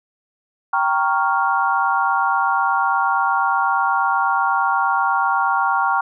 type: chord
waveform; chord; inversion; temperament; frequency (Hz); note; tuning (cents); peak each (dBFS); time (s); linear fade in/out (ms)
sine; G half-diminished seventh; none; equal; 784 / 932.3 / 1108.7 / 1396.9; G5 / Bb5 / Db6 / F6; 0 / 0 / 0 / 0; -21; 0.73-6.01; 5
effects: none